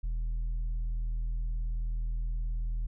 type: tone with tanh clipping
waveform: sine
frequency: 40.57 Hz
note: E1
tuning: 27 cents flat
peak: -30 dBFS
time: 0.03-2.87 s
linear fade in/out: 10 ms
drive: 4 dB
effects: none